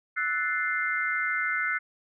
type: chord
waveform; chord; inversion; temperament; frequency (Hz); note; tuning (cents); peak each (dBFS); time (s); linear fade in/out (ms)
sine; F# half-diminished seventh; third; equal; 1318.5 / 1480 / 1760 / 2093; E6 / F#6 / A6 / C7; 0 / 0 / 0 / 0; -34 / -29 / -34 / -29; 0.16-1.79; 20
effects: none